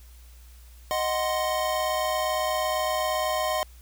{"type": "chord", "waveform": "square", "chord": "C diminished", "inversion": "first", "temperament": "equal", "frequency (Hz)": [622.3, 740, 1046.5], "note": ["Eb5", "Gb5", "C6"], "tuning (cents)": [0, 0, 0], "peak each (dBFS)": [-28, -31, -30], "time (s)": [0.91, 3.63], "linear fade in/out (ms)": 0, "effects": ["added 60 Hz sine -46 dBFS peak until 3.81 s", "white hiss -57 dBFS RMS until 3.81 s"]}